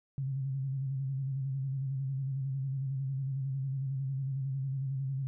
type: tone with vibrato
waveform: sine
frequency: 134.8 Hz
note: C#3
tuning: 48 cents flat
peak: -31 dBFS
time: 0.18-5.27 s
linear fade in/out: 0 ms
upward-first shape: square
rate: 11 Hz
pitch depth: 42 cents each way
effects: none